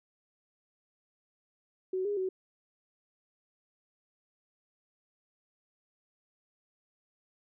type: tone with pitch steps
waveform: sine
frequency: 374 / 409.7 / 375.3 Hz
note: F#4 / G#4 / F#4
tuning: +19 / -24 / +25 cents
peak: -29 dBFS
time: 1.93-2.29 s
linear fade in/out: 5 ms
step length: 120 ms
effects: none